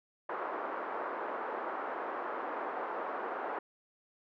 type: band-pass noise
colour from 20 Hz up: white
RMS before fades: -38 dBFS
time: 0.29-3.59 s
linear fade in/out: 5 ms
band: 330 to 1300 Hz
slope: 24 dB/octave
effects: none